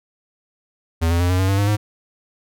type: tone with pitch steps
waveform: square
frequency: 82.41 / 85.32 / 88.32 / 91.44 / 94.66 / 98 / 101.46 / 105.04 Hz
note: E2 / F2 / F2 / F#2 / F#2 / G2 / G#2 / G#2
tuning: 0 / -40 / +20 / -20 / +40 / 0 / -40 / +20 cents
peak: -16 dBFS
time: 1.01-1.77 s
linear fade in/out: 20 ms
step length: 95 ms
effects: none